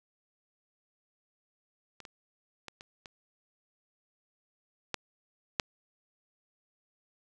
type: clicks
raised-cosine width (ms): 0.2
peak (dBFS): -29 / -28 / -24 / -29 / -28 / -14 / -9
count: 7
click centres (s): 2.003 / 2.052 / 2.683 / 2.809 / 3.058 / 4.943 / 5.598
effects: none